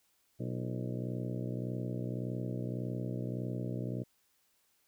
harmonic tone with a mistuned harmonic, 61.74 Hz, B1, in tune, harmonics 2 / 3 / 4 / 5 / 6 / 7 / 8 / 9 / 10, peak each -37 / -41 / -43 / -45 / -47 / -48 / -49 / -50 / -51 dBFS, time 0.39-4.04 s, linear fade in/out 20 ms, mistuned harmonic 6, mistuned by -90 cents, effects white hiss -73 dBFS RMS until 4.87 s

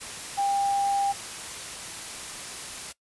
sine tone in noise, 798 Hz, G5, 31 cents sharp, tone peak -22 dBFS, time 0.37-1.13 s, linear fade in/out 20 ms, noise white, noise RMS -37 dBFS, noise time 0-2.93 s, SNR +12 dB, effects noise-tail reverb RT60 0.1 s tail -20 dB re dry + resampled to 24000 Hz

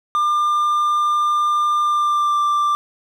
triangle tone with pitch glide, 1198 to 1180.1 Hz, D6 to D6, +34 to +8 cents, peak -13 dBFS, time 0.15-2.75 s, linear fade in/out 0 ms, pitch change -26 cents, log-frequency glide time 1.81-2.39 s, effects none

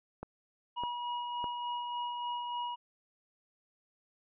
click train, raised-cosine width 1 ms, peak -26 dBFS, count 3, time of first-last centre 0.23-1.442 s, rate 1.65 Hz
square tone with tremolo, 965 Hz, B5, 40 cents flat, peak -34 dBFS, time 0.76-2.76 s, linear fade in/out 20 ms, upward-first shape sine, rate 3.4 Hz, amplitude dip 30%
effects resampled to 8000 Hz

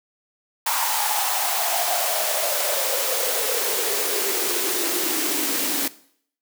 white noise with high-pass filter sweep, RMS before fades -23 dBFS, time 0.66-5.88 s, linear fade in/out 5 ms, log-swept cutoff 920 to 270 Hz, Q 6.8, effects noise-tail reverb RT60 0.6 s tail -18 dB re dry

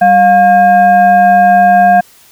sine tone with frequency modulation, 710 Hz, F5, 28 cents sharp, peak -3 dBFS, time 0.01-2.01 s, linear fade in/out 10 ms, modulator 904 Hz, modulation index 0.54, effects white hiss -43 dBFS RMS until 2.31 s

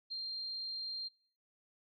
sine tone, 4186 Hz, C8, in tune, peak -38 dBFS, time 0.1-1.09 s, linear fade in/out 20 ms, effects noise-tail reverb RT60 0.6 s tail -26 dB re dry

